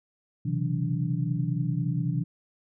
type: tone cluster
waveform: sine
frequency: 128.2 / 138.6 / 162.8 / 186 / 289.6 Hz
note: C3 / C#3 / E3 / F#3 / D4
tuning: -35 / 0 / -21 / +9 / -24 cents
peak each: -29 / -33 / -28 / -36 / -37 dBFS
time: 0.45-2.24 s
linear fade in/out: 10 ms
effects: none